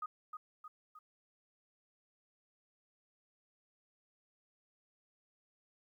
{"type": "tone with echo", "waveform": "sine", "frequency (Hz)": 1244.5, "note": "D#6", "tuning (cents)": 0, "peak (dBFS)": -37, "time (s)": [0.02, 0.06], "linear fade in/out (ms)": 5, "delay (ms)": 310, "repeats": 3, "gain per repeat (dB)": -5, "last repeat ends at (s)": 0.99, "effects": ["13-bit"]}